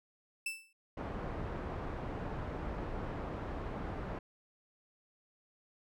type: tone with exponential decay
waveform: 40% pulse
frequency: 2648 Hz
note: E7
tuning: 7 cents sharp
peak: -31 dBFS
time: 0.46-0.73 s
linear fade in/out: 5 ms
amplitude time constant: 57 ms
type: low-pass noise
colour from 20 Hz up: pink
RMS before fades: -40 dBFS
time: 0.97-4.19 s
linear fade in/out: 5 ms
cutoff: 1200 Hz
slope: 12 dB/octave
effects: none